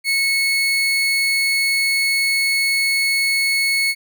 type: tone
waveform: 30% pulse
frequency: 2198 Hz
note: C#7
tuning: 15 cents flat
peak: -13 dBFS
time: 0.04-3.95 s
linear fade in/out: 50 ms
effects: none